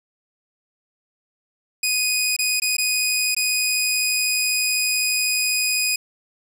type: tone with dropouts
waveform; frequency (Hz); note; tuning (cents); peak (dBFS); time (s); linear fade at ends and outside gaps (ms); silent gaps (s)
15% pulse; 2489; D#7; 0; -12; 1.83-5.96; 5; 2.365-2.388 / 2.6-2.619 / 2.768-2.782 / 3.348-3.365
effects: none